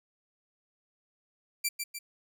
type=tone with echo; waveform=10% pulse; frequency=2349 Hz; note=D7; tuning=in tune; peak=-18 dBFS; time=1.64-1.69 s; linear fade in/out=10 ms; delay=150 ms; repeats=2; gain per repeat=-5 dB; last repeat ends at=1.99 s; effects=none